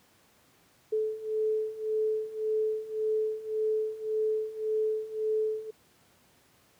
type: beating tone pair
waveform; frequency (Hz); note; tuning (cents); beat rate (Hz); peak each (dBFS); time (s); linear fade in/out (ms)
sine; 432.8 / 434.6; A4 / A4; -29 / -21; 1.8; -32 / -29; 0.92-5.71; 10
effects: pink hiss -63 dBFS RMS until 6.79 s + high-pass 100 Hz 12 dB/octave